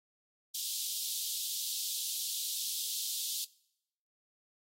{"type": "high-pass noise", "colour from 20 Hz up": "pink", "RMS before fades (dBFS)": -37, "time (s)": [0.54, 3.45], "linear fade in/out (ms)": 10, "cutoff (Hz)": 3300, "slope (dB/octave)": 48, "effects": ["noise-tail reverb RT60 0.8 s tail -23 dB re dry", "AAC 48 kbps"]}